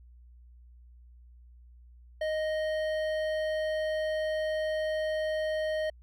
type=tone with hard clipping; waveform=sine; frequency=622.3 Hz; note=D#5; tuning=in tune; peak=-30 dBFS; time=2.21-5.9 s; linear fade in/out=5 ms; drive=11 dB; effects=added 60 Hz sine -51 dBFS peak until 6.02 s